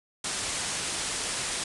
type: low-pass noise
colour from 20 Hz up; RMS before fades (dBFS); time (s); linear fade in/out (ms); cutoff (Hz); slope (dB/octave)
white; -32; 0.24-1.64; 5; 10000; 96
effects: none